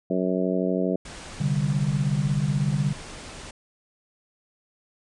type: harmonic tone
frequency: 92.5 Hz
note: F#2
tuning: in tune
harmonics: 2 / 3 / 4 / 5 / 6 / 7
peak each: -26 / -28 / -29 / -30 / -31 / -31 dBFS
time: 0.1-0.96 s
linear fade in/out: 5 ms
type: low-pass noise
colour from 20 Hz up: pink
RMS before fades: -40 dBFS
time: 1.05-3.51 s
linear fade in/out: 5 ms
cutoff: 9700 Hz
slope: 96 dB/octave
type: chord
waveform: sine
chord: C suspended second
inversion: none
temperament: just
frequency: 130.81 / 147.16 / 196.22 Hz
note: C3 / D3 / G3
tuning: 0 / +4 / +2 cents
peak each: -27 / -23 / -28 dBFS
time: 1.4-2.93 s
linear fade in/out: 10 ms
effects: none